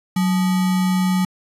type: tone with sample-and-hold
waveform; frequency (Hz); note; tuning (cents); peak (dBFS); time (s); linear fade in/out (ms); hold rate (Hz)
sine; 185; F#3; 0; -15; 0.16-1.25; 5; 1050
effects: resampled to 32000 Hz